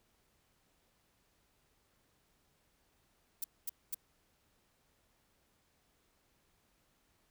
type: noise bursts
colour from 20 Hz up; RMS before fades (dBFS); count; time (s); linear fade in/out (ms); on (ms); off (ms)
violet; -37; 3; 3.42-3.946; 5; 22; 230
effects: pink hiss -74 dBFS RMS until 7.3 s